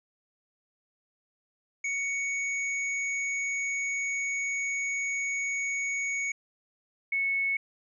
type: tone pair in turn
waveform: square / sine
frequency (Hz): 2229 / 2205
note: C#7 / C#7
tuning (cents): +9 / -10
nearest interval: unison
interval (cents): 19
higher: first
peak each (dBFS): -29 / -25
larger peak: second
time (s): 1.84-6.32 / 7.12-7.57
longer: first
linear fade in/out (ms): 5
effects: resampled to 22050 Hz